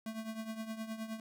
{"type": "tone with tremolo", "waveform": "square", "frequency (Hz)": 221.5, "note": "A3", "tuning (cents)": 12, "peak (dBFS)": -37, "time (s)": [0.06, 1.2], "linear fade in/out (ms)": 2, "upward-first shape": "triangle", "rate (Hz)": 9.6, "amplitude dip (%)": 75, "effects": []}